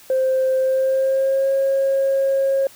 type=tone with pitch glide; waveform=sine; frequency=523 to 542.4 Hz; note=C5 to C#5; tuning=-1 to -38 cents; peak=-14 dBFS; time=0.1-2.67 s; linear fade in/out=2 ms; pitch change=+63 cents; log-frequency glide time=0.59-1.51 s; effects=tanh soft clip ceiling -12 dBFS + white hiss -46 dBFS RMS until 2.75 s